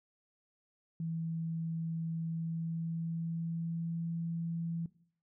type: tone with pitch glide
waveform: sine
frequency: 163.9 to 166.96 Hz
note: E3 to E3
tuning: -10 to +22 cents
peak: -34 dBFS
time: 1-4.86 s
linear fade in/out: 2 ms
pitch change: +32 cents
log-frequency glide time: 2.22-4.08 s
effects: noise-tail reverb RT60 0.6 s tail -19 dB re dry